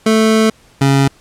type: tone pair in turn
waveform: 25% pulse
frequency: 220 / 137.51 Hz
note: A3 / C#3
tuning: 0 / -14 cents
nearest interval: minor sixth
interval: 814 cents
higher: first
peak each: -5 dBFS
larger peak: neither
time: 0.06-0.5 / 0.81-1.08 s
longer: first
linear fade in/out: 5 ms
effects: pink hiss -48 dBFS RMS until 1.2 s + low-pass 10000 Hz 12 dB/octave